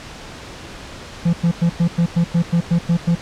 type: tone bursts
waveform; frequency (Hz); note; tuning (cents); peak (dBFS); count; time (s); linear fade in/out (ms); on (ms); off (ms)
triangle; 170; F3; -46; -10; 11; 1.25-3.154; 10; 84; 98
effects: pink hiss -35 dBFS RMS until 3.21 s + low-pass 6000 Hz 12 dB/octave